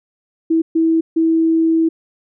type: tone bursts at uneven times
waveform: sine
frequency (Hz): 325.5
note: E4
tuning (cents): -22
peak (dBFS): -11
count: 3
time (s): 0.5-0.62 / 0.75-1.01 / 1.16-1.89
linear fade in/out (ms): 10
effects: none